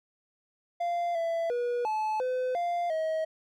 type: tone with pitch steps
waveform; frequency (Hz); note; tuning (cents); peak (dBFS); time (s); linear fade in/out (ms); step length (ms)
triangle; 693 / 667 / 483.7 / 864 / 508 / 696 / 636; F5 / E5 / B4 / A5 / B4 / F5 / D#5; -14 / +20 / -36 / -32 / +49 / -6 / +38; -25; 0.8-3.25; 10; 350
effects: none